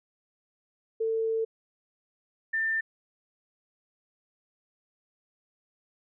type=tone pair in turn; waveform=sine; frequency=447.7 / 1790.8 Hz; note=A4 / A6; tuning=+30 / +30 cents; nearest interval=2 octaves; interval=2400 cents; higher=second; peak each=-25 / -25 dBFS; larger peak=neither; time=1-1.45 / 2.53-2.81 s; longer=first; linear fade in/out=10 ms; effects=none